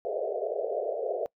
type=band-pass noise; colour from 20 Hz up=white; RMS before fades=-31 dBFS; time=0.05-1.26 s; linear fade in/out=0 ms; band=390 to 690 Hz; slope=96 dB/octave; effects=noise-tail reverb RT60 0.1 s tail -24 dB re dry